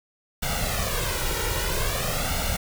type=noise with flanger; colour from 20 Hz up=pink; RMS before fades=-26 dBFS; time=0.42-2.57 s; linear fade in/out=10 ms; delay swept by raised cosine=1.4 to 2.13 ms; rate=0.5 Hz; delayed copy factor=+0.75; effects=none